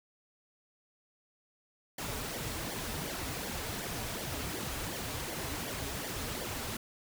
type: noise with flanger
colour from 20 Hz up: pink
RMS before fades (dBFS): -38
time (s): 1.98-6.77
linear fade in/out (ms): 5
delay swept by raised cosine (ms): 0.75 to 5.85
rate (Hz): 2.7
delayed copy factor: -0.7
effects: none